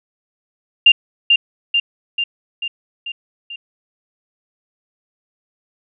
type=tone with echo; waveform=sine; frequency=2794 Hz; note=F7; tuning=in tune; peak=-4 dBFS; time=0.86-0.92 s; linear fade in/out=5 ms; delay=440 ms; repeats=6; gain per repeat=-4 dB; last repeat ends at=3.56 s; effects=none